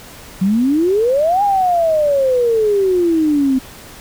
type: exponential two-way sweep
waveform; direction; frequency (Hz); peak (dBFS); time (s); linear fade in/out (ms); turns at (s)
sine; up then down; 181.4 to 826 to 256.9; -11; 0.41-3.59; 10; 1.43
effects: pink hiss -37 dBFS RMS until 4 s